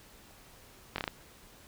slowing click train, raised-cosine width 0.3 ms, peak -16 dBFS, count 5, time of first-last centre 0.96-1.078 s, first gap 22 ms, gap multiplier 1.2, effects pink hiss -56 dBFS RMS until 1.67 s

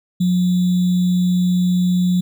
sine tone with sample-and-hold, 180 Hz, F#3, 47 cents flat, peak -13 dBFS, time 0.2-2.21 s, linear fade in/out 10 ms, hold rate 3675 Hz, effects none

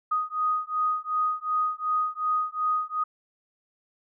sine beating tone pair, 1244.5 / 1247.2 Hz, D#6 / D#6, 0 / +4 cents, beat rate 2.7 Hz, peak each -27 dBFS, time 0.11-3.04 s, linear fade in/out 10 ms, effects none

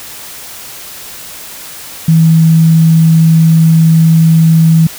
sine tone, 162.2 Hz, E3, 28 cents flat, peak -3 dBFS, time 2.08-4.87 s, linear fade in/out 5 ms, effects white hiss -28 dBFS RMS until 4.98 s

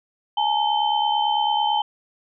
sine tone cluster, 841 / 910 / 3082 Hz, G#5 / A#5 / G7, +22 / -42 / -30 cents, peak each -20 / -24 / -26 dBFS, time 0.37-1.82 s, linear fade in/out 5 ms, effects none

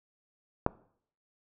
click, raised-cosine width 1 ms, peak -10 dBFS, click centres 0.664 s, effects noise-tail reverb RT60 0.6 s tail -21 dB re dry

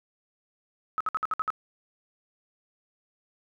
sine tone bursts, 1283 Hz, E6, 47 cents flat, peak -24 dBFS, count 7, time 0.98-1.503 s, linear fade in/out 0 ms, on 25 ms, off 58 ms, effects none

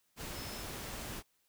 sine tone in noise, 5220 Hz, E8, 18 cents flat, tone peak -50 dBFS, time 0.33-0.66 s, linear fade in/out 50 ms, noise pink, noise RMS -43 dBFS, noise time 0.16-1.23 s, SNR -10 dB, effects white hiss -75 dBFS RMS until 1.48 s

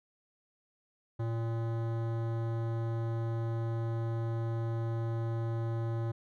sine tone with hard clipping, 114.7 Hz, A#2, 28 cents flat, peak -33 dBFS, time 1.19-6.12 s, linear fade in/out 10 ms, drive 17 dB, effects none

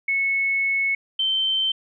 sine tone pair in turn, 2200 / 3104 Hz, C#7 / G7, -14 / -18 cents, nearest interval tritone, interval 596 cents, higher second, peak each -19 dBFS, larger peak neither, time 0.08-0.95 / 1.19-1.72 s, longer first, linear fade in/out 5 ms, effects none

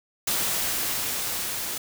white noise with level ramp, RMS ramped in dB -25 to -31 dBFS, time 0.27-1.78 s, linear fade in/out 5 ms, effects none

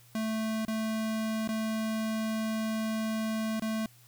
square tone with dropouts, 220 Hz, A3, in tune, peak -30 dBFS, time 0.15-3.86 s, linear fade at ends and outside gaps 2 ms, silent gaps 0.651-0.681 / 1.476-1.489 / 3.597-3.621 s, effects added 120 Hz sine -58 dBFS peak until 4.07 s + white hiss -60 dBFS RMS until 4.07 s

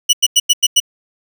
25% pulse tone bursts, 2943 Hz, F#7, 10 cents flat, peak -4 dBFS, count 6, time 0.09-0.802 s, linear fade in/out 10 ms, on 42 ms, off 92 ms, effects none

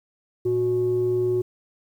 sine tone pair together, 115.22 / 365.8 Hz, A#2 / F#4, -20 / -20 cents, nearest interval octave + minor sixth, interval 2000 cents, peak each -28 / -19 dBFS, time 0.45-1.42 s, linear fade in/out 10 ms, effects tanh soft clip ceiling -14 dBFS + 9-bit

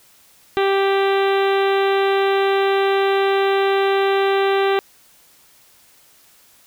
harmonic tone, 392 Hz, G4, in tune, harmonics 1 / 2 / 3 / 4 / 5 / 6 / 7 / 8 / 9 / 10, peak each -16 / -22 / -26 / -28 / -30 / -32 / -33 / -34 / -35 / -36 dBFS, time 0.57-4.79 s, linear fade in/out 0 ms, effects white hiss -52 dBFS RMS until 6.66 s

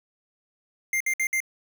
square tone bursts, 2100 Hz, C7, 6 cents sharp, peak -23 dBFS, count 4, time 0.93-1.403 s, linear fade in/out 2 ms, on 74 ms, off 59 ms, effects none

